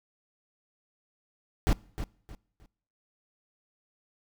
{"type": "noise with echo", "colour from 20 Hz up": "brown", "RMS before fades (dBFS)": -22, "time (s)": [1.67, 1.73], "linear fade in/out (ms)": 0, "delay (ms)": 310, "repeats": 3, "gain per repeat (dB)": -11, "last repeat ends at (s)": 2.66, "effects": ["noise-tail reverb RT60 0.7 s tail -24 dB re dry"]}